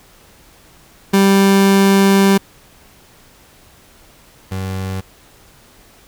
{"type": "tone pair in turn", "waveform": "30% pulse", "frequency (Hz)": [196, 94.99], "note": ["G3", "F#2"], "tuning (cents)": [0, 46], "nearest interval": "octave + minor second", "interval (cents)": 1254, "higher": "first", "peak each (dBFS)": [-6, -18], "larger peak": "first", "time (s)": [[1.13, 2.38], [4.51, 5.01]], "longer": "first", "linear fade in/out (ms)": 10, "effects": ["pink hiss -47 dBFS RMS until 6.07 s"]}